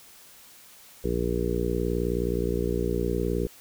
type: harmonic tone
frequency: 59.3 Hz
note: A#1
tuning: 30 cents sharp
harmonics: 1 / 2 / 3 / 4 / 5 / 6 / 7 / 8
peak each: -30 / -35 / -32 / -36 / -35 / -32 / -30 / -33 dBFS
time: 1.04-3.47 s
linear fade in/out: 5 ms
effects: white hiss -51 dBFS RMS until 3.6 s